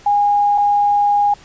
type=tone pair in turn; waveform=sine; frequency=819 / 819 Hz; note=G#5 / G#5; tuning=-24 / -24 cents; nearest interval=unison; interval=0 cents; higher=neither; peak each=-11 dBFS; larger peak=neither; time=0.06-0.58 / 0.58-1.34 s; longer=second; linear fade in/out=5 ms; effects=pink hiss -44 dBFS RMS until 1.44 s + resampled to 16000 Hz